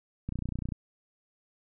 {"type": "click train", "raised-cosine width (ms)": 5, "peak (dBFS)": -21, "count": 14, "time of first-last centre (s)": [0.29, 0.722], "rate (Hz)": 30.1, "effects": []}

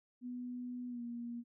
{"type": "tone with pitch glide", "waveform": "sine", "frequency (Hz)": [246.9, 237.3], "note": ["B3", "A#3"], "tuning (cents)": [0, 31], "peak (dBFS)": -40, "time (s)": [0.21, 1.44], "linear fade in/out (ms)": 50, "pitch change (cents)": -69, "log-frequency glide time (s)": [0.88, 1.02], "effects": []}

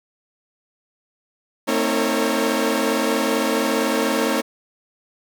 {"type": "tone cluster", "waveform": "sawtooth", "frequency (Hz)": [225.6, 263.3, 317.5, 455.7, 551], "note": ["A3", "C4", "D#4", "A#4", "C#5"], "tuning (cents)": [44, 11, 35, -39, -11], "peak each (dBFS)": -21, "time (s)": [1.67, 4.42], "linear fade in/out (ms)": 20, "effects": []}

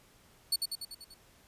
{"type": "tone with echo", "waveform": "sawtooth", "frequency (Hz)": 4435, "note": "C#8", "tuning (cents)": 0, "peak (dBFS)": -23, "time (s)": [0.52, 0.56], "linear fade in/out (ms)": 5, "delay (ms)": 97, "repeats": 6, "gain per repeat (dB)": -4, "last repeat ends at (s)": 1.142, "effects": ["pink hiss -62 dBFS RMS until 1.47 s", "resampled to 32000 Hz"]}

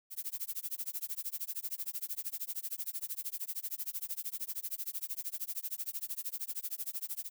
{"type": "noise with tremolo", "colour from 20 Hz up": "violet", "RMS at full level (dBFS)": -36, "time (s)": [0.1, 7.3], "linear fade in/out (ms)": 50, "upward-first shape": "sine", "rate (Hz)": 13, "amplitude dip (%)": 100, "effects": []}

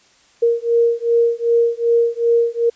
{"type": "beating tone pair", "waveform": "sine", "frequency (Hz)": [466.2, 468.8], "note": ["A#4", "A#4"], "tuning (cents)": [0, 10], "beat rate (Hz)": 2.6, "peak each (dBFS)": -16, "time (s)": [0.42, 2.7], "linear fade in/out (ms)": 10, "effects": ["white hiss -53 dBFS RMS until 2.75 s", "resampled to 16000 Hz"]}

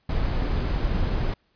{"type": "noise", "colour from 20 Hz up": "brown", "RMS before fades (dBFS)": -24, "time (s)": [0.09, 1.34], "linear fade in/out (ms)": 5, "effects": ["pink hiss -68 dBFS RMS until 1.55 s", "resampled to 11025 Hz"]}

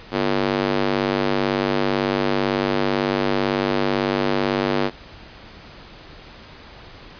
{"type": "tone with high-pass filter", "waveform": "square", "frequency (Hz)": 49, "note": "G1", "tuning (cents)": 0, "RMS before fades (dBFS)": -21, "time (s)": [0.11, 4.91], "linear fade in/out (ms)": 50, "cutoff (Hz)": 300, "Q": 1.2, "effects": ["pink hiss -42 dBFS RMS until 7.19 s", "resampled to 11025 Hz"]}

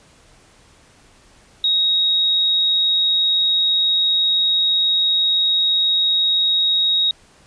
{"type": "tone", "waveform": "sine", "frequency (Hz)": 3777, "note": "A#7", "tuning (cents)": 22, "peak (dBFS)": -14, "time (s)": [1.64, 7.11], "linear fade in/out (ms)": 2, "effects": ["pink hiss -51 dBFS RMS until 7.46 s", "resampled to 22050 Hz"]}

